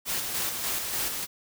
white noise with tremolo, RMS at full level -29 dBFS, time 0.05-1.27 s, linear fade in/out 50 ms, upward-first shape square, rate 3.4 Hz, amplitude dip 35%, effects none

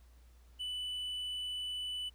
triangle tone, 2984 Hz, F#7, 14 cents sharp, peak -35 dBFS, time 0.59-2.1 s, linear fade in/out 20 ms, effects added 60 Hz sine -57 dBFS peak until 2.14 s + pink hiss -70 dBFS RMS until 2.14 s

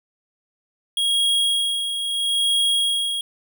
square tone with tremolo, 3289 Hz, G#7, 18 cents flat, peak -17 dBFS, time 0.97-3.21 s, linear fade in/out 2 ms, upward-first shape sine, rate 0.76 Hz, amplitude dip 55%, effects none

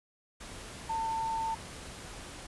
sine tone in noise, 897 Hz, A5, 33 cents sharp, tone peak -30 dBFS, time 0.89-1.55 s, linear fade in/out 10 ms, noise pink, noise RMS -45 dBFS, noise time 0.4-2.47 s, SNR +12 dB, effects resampled to 24000 Hz

